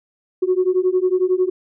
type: beating tone pair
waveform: sine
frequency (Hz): 362.8 / 373.8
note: F#4 / F#4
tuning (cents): -34 / +18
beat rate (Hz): 11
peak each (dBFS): -17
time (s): 0.42-1.5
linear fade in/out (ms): 10
effects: tanh soft clip ceiling -8 dBFS